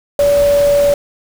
sine tone in noise, 573 Hz, D5, 43 cents flat, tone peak -8 dBFS, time 0.19-0.94 s, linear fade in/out 2 ms, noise pink, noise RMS -25 dBFS, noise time 0.19-0.94 s, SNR +14 dB, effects none

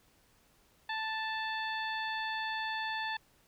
harmonic tone, 880 Hz, A5, in tune, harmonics 1 / 2 / 3 / 4 / 5, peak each -37 / -37 / -44 / -43 / -48 dBFS, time 0.89-3.17 s, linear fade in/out 5 ms, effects pink hiss -67 dBFS RMS until 3.47 s

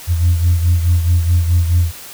sine beating tone pair, 85.3 / 90 Hz, F2 / F#2, -40 / -47 cents, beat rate 4.7 Hz, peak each -10 / -17 dBFS, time 0.07-1.92 s, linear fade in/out 50 ms, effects tanh soft clip ceiling -5 dBFS + white hiss -34 dBFS RMS until 2.13 s

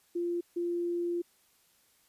sine tone pair in turn, 346.3 / 346.3 Hz, F4 / F4, -15 / -15 cents, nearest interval unison, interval 0 cents, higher neither, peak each -29 / -29 dBFS, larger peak neither, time 0.15-0.41 / 0.56-1.22 s, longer second, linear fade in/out 10 ms, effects white hiss -67 dBFS RMS until 2.08 s + resampled to 32000 Hz

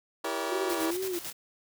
20% pulse chord, E diminished seventh, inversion none, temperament just, 329.6 / 395.6 / 474.7 / 569.6 Hz, E4 / G4 / Bb4 / Db5, 0 / +16 / +31 / +47 cents, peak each -31 dBFS, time 0.24-0.91 s, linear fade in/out 5 ms
sine tone with vibrato, 350.2 Hz, F4, 5 cents sharp, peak -30 dBFS, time 0.5-1.19 s, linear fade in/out 10 ms, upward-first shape sine, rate 2.3 Hz, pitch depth 150 cents each way
white noise with tremolo, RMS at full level -37 dBFS, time 0.69-1.33 s, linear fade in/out 10 ms, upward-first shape square, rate 9 Hz, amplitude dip 55%
effects none

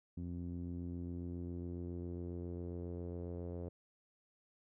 sawtooth tone with low-pass filter sweep, 87.31 Hz, F2, in tune, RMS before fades -43 dBFS, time 0.17-3.69 s, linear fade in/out 5 ms, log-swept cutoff 240 to 500 Hz, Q 2.6, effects none

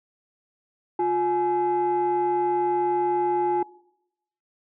sine tone pair together, 354.6 / 844 Hz, F4 / G#5, +26 / +28 cents, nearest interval octave + minor third, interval 1502 cents, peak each -22 dBFS, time 0.99-3.63 s, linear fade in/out 5 ms, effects noise-tail reverb RT60 0.8 s tail -21 dB re dry + tanh soft clip ceiling -16 dBFS

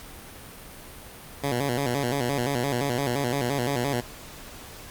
10% pulse tone with vibrato, 130.81 Hz, C3, in tune, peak -16 dBFS, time 1.43-4.01 s, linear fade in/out 10 ms, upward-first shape square, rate 5.8 Hz, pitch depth 130 cents each way, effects pink hiss -43 dBFS RMS until 4.9 s + Opus 48 kbps

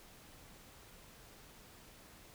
silence, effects pink hiss -58 dBFS RMS until 2.34 s

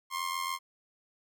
sawtooth tone with amplitude modulation, 1063 Hz, C6, 27 cents sharp, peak -25 dBFS, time 0.1-0.59 s, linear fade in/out 50 ms, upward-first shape sine, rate 87.1 Hz, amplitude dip 70%, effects none

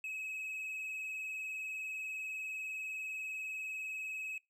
triangle tone with vibrato, 2565 Hz, E7, 48 cents flat, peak -37 dBFS, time 0.04-4.38 s, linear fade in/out 2 ms, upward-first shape sine, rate 20 Hz, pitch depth 32 cents each way, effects noise-tail reverb RT60 0.2 s tail -24 dB re dry

